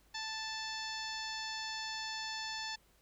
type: harmonic tone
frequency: 880 Hz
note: A5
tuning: in tune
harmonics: 1 / 2 / 3 / 4 / 5 / 6 / 7 / 8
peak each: -45 / -44 / -49 / -47 / -45 / -46 / -54 / -54 dBFS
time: 0.14-2.76 s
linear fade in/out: 10 ms
effects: added 50 Hz sine -69 dBFS peak until 3.01 s + pink hiss -69 dBFS RMS until 3.01 s